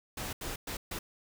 pink noise bursts at uneven times, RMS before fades -38 dBFS, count 4, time 0.17-0.33 / 0.41-0.56 / 0.67-0.77 / 0.91-0.99 s, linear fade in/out 5 ms, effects none

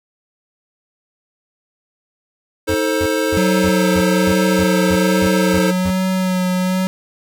square chord, A diminished, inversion second, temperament just, 316.8 / 440 / 528 Hz, Eb4 / A4 / C5, +31 / 0 / +16 cents, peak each -21 dBFS, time 2.67-5.72 s, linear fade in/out 20 ms
square tone bursts, 87.5 Hz, F2, 4 cents sharp, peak -22 dBFS, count 11, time 2.69-5.906 s, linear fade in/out 5 ms, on 56 ms, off 260 ms
square tone with vibrato, 185 Hz, F#3, in tune, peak -16 dBFS, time 3.37-6.87 s, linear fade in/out 0 ms, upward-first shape sine, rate 1.2 Hz, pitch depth 21 cents each way
effects none

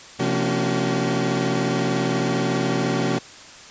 30% pulse tone cluster, 131.3 / 173 / 228.7 / 282.8 / 379.5 Hz, C3 / F3 / A#3 / C#4 / F#4, +6 / -16 / -33 / +35 / +44 cents, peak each -24 dBFS, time 0.19-3.19 s, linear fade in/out 10 ms, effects white hiss -42 dBFS RMS until 3.7 s + resampled to 16000 Hz

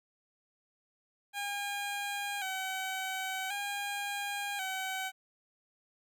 15% pulse tone with vibrato, 784 Hz, G5, in tune, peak -28 dBFS, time 1.33-5.12 s, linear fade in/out 50 ms, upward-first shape square, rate 0.46 Hz, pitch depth 56 cents each way, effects none

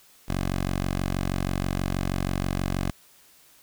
10% pulse tone, 46.25 Hz, F#1, in tune, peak -17 dBFS, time 0.28-2.91 s, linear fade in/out 10 ms, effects white hiss -56 dBFS RMS until 3.62 s

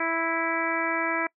harmonic tone, 329.6 Hz, E4, in tune, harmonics 1 / 2 / 3 / 4 / 5 / 6 / 7, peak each -32 / -32 / -32 / -32 / -32 / -32 / -32 dBFS, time 0-1.27 s, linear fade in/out 5 ms, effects noise-tail reverb RT60 0.1 s tail -25 dB re dry

